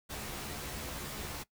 pink noise with comb filter, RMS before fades -41 dBFS, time 0.09-1.44 s, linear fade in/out 20 ms, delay 14 ms, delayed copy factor +0.8, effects noise-tail reverb RT60 0.1 s tail -19 dB re dry

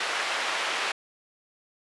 white band-pass noise, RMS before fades -29 dBFS, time 0-0.92 s, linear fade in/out 5 ms, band 600 to 2600 Hz, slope 12 dB/octave, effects resampled to 24000 Hz

